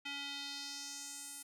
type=tone with band-pass filter sweep; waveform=square; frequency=282.3 Hz; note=C#4; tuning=32 cents sharp; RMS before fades=-45 dBFS; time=0.05-1.43 s; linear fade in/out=10 ms; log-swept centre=2800 to 10000 Hz; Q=2.4; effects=none